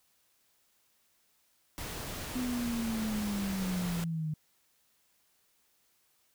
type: noise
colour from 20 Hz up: pink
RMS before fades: -40 dBFS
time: 1.78-4.04 s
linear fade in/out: 0 ms
type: linear sweep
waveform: sine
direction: down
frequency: 253.5 to 152.2 Hz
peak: -31 dBFS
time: 2.35-4.34 s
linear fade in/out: 5 ms
effects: white hiss -71 dBFS RMS until 6.34 s